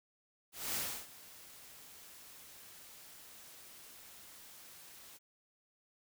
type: noise with ADSR envelope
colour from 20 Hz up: white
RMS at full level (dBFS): -36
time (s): 0.52-5.19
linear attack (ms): 230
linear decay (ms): 310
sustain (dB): -19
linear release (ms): 31
effects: none